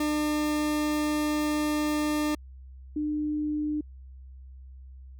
40% pulse / sine tone pair in turn, 300.7 / 300.7 Hz, D4 / D4, +41 / +41 cents, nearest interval unison, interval 0 cents, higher neither, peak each -24 / -26 dBFS, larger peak first, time 0-2.35 / 2.96-3.81 s, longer first, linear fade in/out 5 ms, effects added 65 Hz sine -43 dBFS peak until 5.19 s

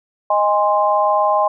sine chord, Ab major, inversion second, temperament equal with one note detuned, 622.3 / 819.2 / 1046.5 Hz, Eb5 / Ab5 / C6, 0 / -24 / 0 cents, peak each -17 dBFS, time 0.3-1.48 s, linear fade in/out 5 ms, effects none

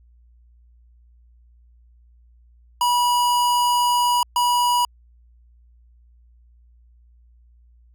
square tone bursts at uneven times, 972 Hz, B5, 28 cents flat, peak -17 dBFS, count 2, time 2.81-4.23 / 4.36-4.85 s, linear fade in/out 2 ms, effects added 59 Hz sine -50 dBFS peak until 7.94 s

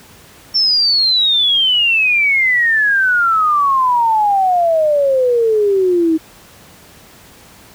sine exponential sweep, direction down, 5430 to 314 Hz, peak -10 dBFS, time 0.54-6.18 s, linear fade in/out 20 ms, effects pink hiss -42 dBFS RMS until 7.74 s + high-pass 60 Hz 12 dB/octave

